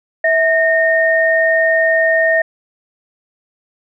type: tone pair together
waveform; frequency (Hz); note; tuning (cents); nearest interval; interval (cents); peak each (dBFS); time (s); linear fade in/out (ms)
sine; 650 / 1839.5; E5 / A#6; -24 / -24; octave + tritone; 1800; -13; 0.24-2.42; 5
effects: none